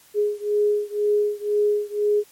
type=beating tone pair; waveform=sine; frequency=415.3 / 417.3 Hz; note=G#4 / G#4; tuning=0 / +8 cents; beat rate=2 Hz; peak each=-21 / -22 dBFS; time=0.14-2.24 s; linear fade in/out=50 ms; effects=white hiss -53 dBFS RMS until 2.31 s + MP3 64 kbps